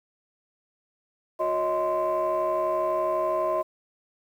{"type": "tone cluster", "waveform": "sine", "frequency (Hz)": [361.8, 559, 631, 1038], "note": ["F#4", "C#5", "D#5", "C6"], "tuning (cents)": [-39, 14, 24, -14], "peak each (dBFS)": [-31, -32, -24, -27], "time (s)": [1.39, 3.63], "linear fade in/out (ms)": 20, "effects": ["tanh soft clip ceiling -17 dBFS", "9-bit"]}